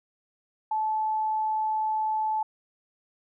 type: tone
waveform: sine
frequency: 868 Hz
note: A5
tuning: 24 cents flat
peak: -24 dBFS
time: 0.71-2.43 s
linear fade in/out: 5 ms
effects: none